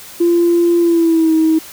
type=tone with pitch glide; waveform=sine; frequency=343.5 to 318.7 Hz; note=F4 to D#4; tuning=-29 to +42 cents; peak=-8 dBFS; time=0.2-1.59 s; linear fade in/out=10 ms; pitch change=-129 cents; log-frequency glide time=0.79-1.33 s; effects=tanh soft clip ceiling -4 dBFS + white hiss -35 dBFS RMS until 1.72 s